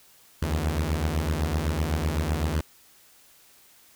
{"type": "beating tone pair", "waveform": "sawtooth", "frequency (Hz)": [73.42, 81.32], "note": ["D2", "E2"], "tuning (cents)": [0, -23], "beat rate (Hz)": 7.9, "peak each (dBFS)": [-23, -23], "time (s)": [0.42, 2.61], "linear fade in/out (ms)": 5, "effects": ["white hiss -56 dBFS RMS until 3.95 s"]}